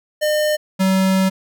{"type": "tone pair in turn", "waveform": "square", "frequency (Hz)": [606, 190], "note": ["D#5", "F#3"], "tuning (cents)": [-46, 46], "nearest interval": "octave + minor sixth", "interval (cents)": 2008, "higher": "first", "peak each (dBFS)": [-16, -14], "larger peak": "second", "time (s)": [[0.21, 0.57], [0.79, 1.3]], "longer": "second", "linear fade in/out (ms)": 20, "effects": []}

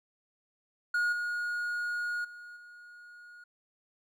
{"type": "tone with level steps", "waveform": "triangle", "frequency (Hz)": 1440, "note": "F#6", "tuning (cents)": -47, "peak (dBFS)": [-24, -29, -43, -47], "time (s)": [0.94, 3.44], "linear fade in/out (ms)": 5, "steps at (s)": [1.12, 2.24, 2.56], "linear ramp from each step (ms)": 10, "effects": []}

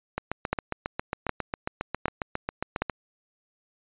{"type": "two click trains", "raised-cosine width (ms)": 0.5, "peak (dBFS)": [-9, -13], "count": [4, 21], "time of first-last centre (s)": [[0.53, 2.82], [0.18, 2.897]], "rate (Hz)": [1.31, 7.36], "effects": ["resampled to 8000 Hz"]}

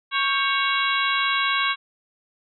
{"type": "harmonic tone with a mistuned harmonic", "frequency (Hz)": 554.4, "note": "C#5", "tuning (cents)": 0, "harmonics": [2, 3, 4, 5, 6, 7], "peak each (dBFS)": [-24, -26, -27, -28, -29, -29], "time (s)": [0.11, 1.76], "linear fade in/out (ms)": 50, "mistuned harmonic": 3, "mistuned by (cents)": -79, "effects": []}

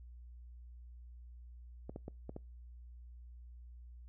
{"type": "clicks", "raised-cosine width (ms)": 2, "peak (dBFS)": -30, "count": 5, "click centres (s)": [1.895, 1.961, 2.081, 2.294, 2.364], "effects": ["noise-tail reverb RT60 0.3 s tail -26 dB re dry", "added 60 Hz sine -50 dBFS peak until 4.08 s"]}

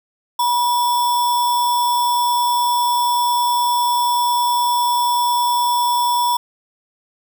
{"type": "tone with sample-and-hold", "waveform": "sine", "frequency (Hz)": 969, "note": "B5", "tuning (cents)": -33, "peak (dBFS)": -14, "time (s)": [0.39, 6.37], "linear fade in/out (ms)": 5, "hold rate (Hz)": 4410, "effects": []}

